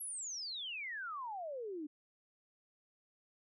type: exponential sweep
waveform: sine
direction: down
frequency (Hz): 11560 to 286.1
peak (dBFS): -40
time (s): 0-1.87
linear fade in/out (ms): 10
effects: none